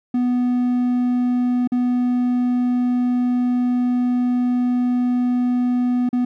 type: tone with dropouts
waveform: triangle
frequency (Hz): 246.9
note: B3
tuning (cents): 0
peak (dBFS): -14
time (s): 0.14-6.25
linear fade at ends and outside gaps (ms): 5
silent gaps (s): 1.675-1.719 / 6.091-6.129
effects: none